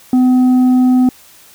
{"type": "tone with tanh clipping", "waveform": "triangle", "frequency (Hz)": 253.3, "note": "B3", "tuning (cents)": 44, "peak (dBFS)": -8, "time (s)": [0.13, 1.09], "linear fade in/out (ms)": 2, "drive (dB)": 9, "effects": ["white hiss -43 dBFS RMS until 1.54 s"]}